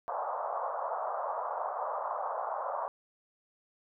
pink band-pass noise, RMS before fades -35 dBFS, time 0.08-2.88 s, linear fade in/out 0 ms, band 570 to 1200 Hz, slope 48 dB/octave, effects none

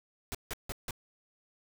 pink noise bursts, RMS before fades -37 dBFS, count 4, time 0.32-0.908 s, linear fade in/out 0 ms, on 27 ms, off 160 ms, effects none

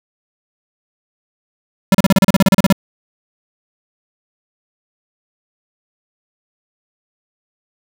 square tone bursts, 193 Hz, G3, 27 cents flat, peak -7 dBFS, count 14, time 1.92-2.726 s, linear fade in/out 2 ms, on 26 ms, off 34 ms, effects none

